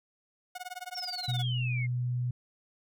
sawtooth tone with tremolo, 728 Hz, F#5, 28 cents flat, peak -32 dBFS, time 0.55-1.44 s, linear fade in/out 5 ms, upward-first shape sine, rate 19 Hz, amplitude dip 100%
sine exponential sweep, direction down, 5610 to 2093 Hz, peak -35 dBFS, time 0.94-1.87 s, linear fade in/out 20 ms
sine tone, 123.47 Hz, B2, in tune, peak -28 dBFS, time 1.28-2.31 s, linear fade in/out 5 ms
effects none

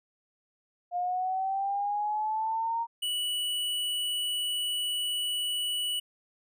sine linear sweep, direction up, 704 to 932.3 Hz, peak -27 dBFS, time 0.91-2.87 s, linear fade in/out 50 ms
square tone, 2949 Hz, F#7, 6 cents flat, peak -29 dBFS, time 3.02-6 s, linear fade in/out 10 ms
effects none

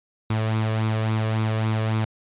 sawtooth tone with flanger, 110 Hz, A2, in tune, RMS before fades -23 dBFS, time 0.3-2.05 s, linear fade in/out 5 ms, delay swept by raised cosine 0.82 to 1.79 ms, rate 3.6 Hz, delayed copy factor +0.5, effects resampled to 8000 Hz

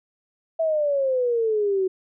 sine exponential sweep, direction down, 659.3 to 370 Hz, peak -19 dBFS, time 0.59-1.88 s, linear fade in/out 10 ms, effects none

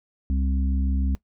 harmonic tone, 66.6 Hz, C2, 31 cents sharp, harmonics 1 / 3 / 4, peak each -21 / -31 / -33 dBFS, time 0.3-1.15 s, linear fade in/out 0 ms, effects noise-tail reverb RT60 0.1 s tail -19 dB re dry

